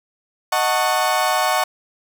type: chord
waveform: 35% pulse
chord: D# half-diminished seventh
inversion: none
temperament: equal with one note detuned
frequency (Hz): 622.3 / 740 / 891.8 / 1108.7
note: D#5 / F#5 / A5 / C#6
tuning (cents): 0 / 0 / +23 / 0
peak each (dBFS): -22 / -19 / -22 / -20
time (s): 0.52-1.64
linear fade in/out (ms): 5
effects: none